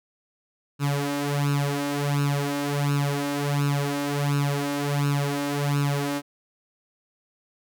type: tone with flanger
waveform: sawtooth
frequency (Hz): 142.9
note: D3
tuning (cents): -47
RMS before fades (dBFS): -25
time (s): 0.79-6.22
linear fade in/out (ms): 50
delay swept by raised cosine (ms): 0.74 to 3.34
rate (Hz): 1.4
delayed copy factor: +0.8
effects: none